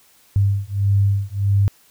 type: beating tone pair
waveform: sine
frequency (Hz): 98.9 / 100.5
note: G2 / G2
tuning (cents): +16 / +44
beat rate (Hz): 1.6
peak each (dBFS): -18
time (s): 0.36-1.68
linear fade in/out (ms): 0
effects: white hiss -54 dBFS RMS until 1.9 s